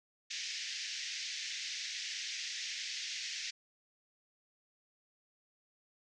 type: band-pass noise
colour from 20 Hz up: white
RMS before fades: -41 dBFS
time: 0.3-3.51 s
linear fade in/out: 10 ms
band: 1800 to 6300 Hz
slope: 48 dB/octave
effects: none